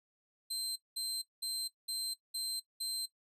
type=tone bursts; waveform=25% pulse; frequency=4121 Hz; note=C8; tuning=27 cents flat; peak=-31 dBFS; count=6; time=0.5-3.06 s; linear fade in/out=10 ms; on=260 ms; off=200 ms; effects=noise-tail reverb RT60 0.1 s tail -17 dB re dry